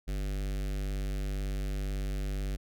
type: tone with notch filter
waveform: square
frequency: 49 Hz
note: G1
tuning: in tune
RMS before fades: -33 dBFS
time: 0.07-2.57 s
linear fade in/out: 20 ms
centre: 970 Hz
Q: 1.1
effects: none